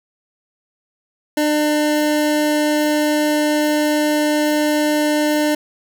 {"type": "tone", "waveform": "25% pulse", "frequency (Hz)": 300.4, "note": "D4", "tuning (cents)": 39, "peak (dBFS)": -11, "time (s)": [1.37, 5.55], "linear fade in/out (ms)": 5, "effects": []}